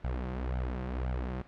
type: tone with flanger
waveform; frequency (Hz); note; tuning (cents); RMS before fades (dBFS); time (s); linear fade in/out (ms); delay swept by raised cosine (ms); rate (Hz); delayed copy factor
sawtooth; 63; B1; +35; -34; 0.04-1.42; 5; 1.3 to 5.7; 1.9; +0.85
effects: pink hiss -56 dBFS RMS until 1.47 s + low-pass 2000 Hz 12 dB/octave